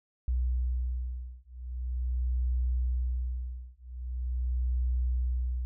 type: beating tone pair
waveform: sine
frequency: 61.74 / 62.17 Hz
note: B1 / B1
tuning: 0 / +12 cents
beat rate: 0.43 Hz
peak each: -31 dBFS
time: 0.28-5.65 s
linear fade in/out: 0 ms
effects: none